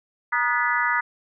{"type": "tone cluster", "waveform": "sine", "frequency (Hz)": [950, 1236, 1463, 1719, 1980], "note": ["A#5", "D#6", "F#6", "A6", "B6"], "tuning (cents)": [33, -12, -20, -41, 4], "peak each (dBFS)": -26, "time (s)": [0.32, 1.01], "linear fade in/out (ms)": 10, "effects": []}